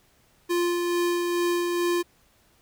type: tone with tremolo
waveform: square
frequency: 348.7 Hz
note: F4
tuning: 3 cents flat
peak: -22 dBFS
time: 0.49-2.03 s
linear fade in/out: 20 ms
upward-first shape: sine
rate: 2.3 Hz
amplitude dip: 30%
effects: pink hiss -62 dBFS RMS until 2.61 s